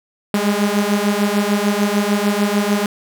sawtooth beating tone pair, 202 / 208.7 Hz, G#3 / G#3, -48 / +9 cents, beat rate 6.7 Hz, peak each -14 / -14 dBFS, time 0.34-2.86 s, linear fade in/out 2 ms, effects none

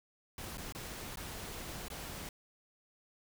pink noise with dropouts, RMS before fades -44 dBFS, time 0.38-2.29 s, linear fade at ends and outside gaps 2 ms, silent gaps 0.573-0.58 / 0.724-0.749 / 1.158-1.171 / 1.883-1.901 s, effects none

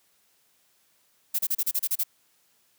violet noise bursts, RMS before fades -25 dBFS, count 9, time 1.34-2.037 s, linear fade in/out 10 ms, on 49 ms, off 32 ms, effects white hiss -66 dBFS RMS until 2.78 s + high-pass 80 Hz 12 dB/octave

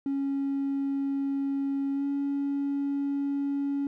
triangle tone with pitch glide, 276.2 to 280.7 Hz, C#4 to C#4, -6 to +22 cents, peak -23 dBFS, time 0.06-3.87 s, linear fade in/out 2 ms, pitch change +28 cents, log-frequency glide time 1.93-2.05 s, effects tanh soft clip ceiling -22 dBFS

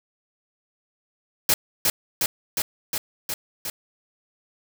white noise with echo, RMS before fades -18 dBFS, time 1.49-1.54 s, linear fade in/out 2 ms, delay 360 ms, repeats 6, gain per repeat -2 dB, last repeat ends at 3.7 s, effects none

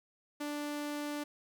sawtooth tone, 293.7 Hz, D4, in tune, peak -32 dBFS, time 0.4-1.24 s, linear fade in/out 10 ms, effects 12-bit

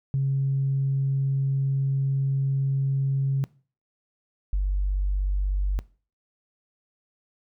sine tone pair in turn, 136.3 / 48.19 Hz, C#3 / G1, -29 / -29 cents, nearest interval octave + tritone, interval 1800 cents, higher first, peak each -20 dBFS, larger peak neither, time 0.14-3.44 / 4.53-5.79 s, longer first, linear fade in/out 0 ms, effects noise-tail reverb RT60 0.4 s tail -22 dB re dry + tanh soft clip ceiling -16 dBFS

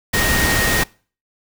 sine tone in noise, 1864.7 Hz, A#6, in tune, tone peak -20 dBFS, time 0.13-0.84 s, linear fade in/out 10 ms, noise pink, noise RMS -18 dBFS, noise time 0.13-0.84 s, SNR -5 dB, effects noise-tail reverb RT60 0.4 s tail -24 dB re dry

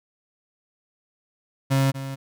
35% pulse tone with echo, 135.5 Hz, C#3, 39 cents flat, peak -16 dBFS, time 1.7-1.92 s, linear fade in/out 20 ms, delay 240 ms, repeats 1, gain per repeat -12 dB, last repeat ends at 2.16 s, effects none

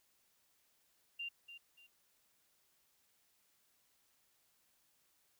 sine tone with echo, 2784 Hz, F7, 6 cents flat, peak -40 dBFS, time 1.19-1.29 s, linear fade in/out 10 ms, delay 290 ms, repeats 2, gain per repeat -10 dB, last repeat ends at 1.87 s, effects white hiss -75 dBFS RMS until 5.39 s

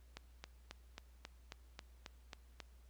click train, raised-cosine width 0.2 ms, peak -29 dBFS, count 10, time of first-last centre 0.17-2.602 s, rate 3.7 Hz, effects added 60 Hz sine -59 dBFS peak until 2.89 s + pink hiss -73 dBFS RMS until 2.89 s

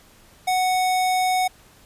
square tone, 740 Hz, F#5, in tune, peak -19 dBFS, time 0.47-1.48 s, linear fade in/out 10 ms, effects pink hiss -52 dBFS RMS until 1.85 s + resampled to 32000 Hz

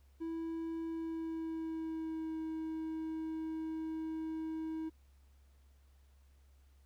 triangle tone with pitch glide, 327.8 to 318.8 Hz, E4 to D#4, -10 to +42 cents, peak -35 dBFS, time 0.2-4.9 s, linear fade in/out 20 ms, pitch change -48 cents, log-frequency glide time 0.86-2.38 s, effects added 68 Hz sine -61 dBFS peak until 6.85 s + pink hiss -75 dBFS RMS until 6.85 s

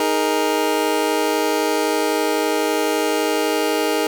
25% pulse chord, D# suspended fourth, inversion none, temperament just, 311.1 / 414.8 / 466.7 Hz, D#4 / G#4 / A#4, 0 / -2 / +2 cents, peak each -18 dBFS, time 0-4.07 s, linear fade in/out 2 ms, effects none

